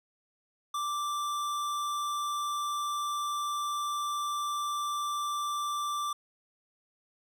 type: tone with hard clipping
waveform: sine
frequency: 1174.7 Hz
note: D6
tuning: in tune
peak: -32 dBFS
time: 0.74-6.13 s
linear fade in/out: 5 ms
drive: 17 dB
effects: none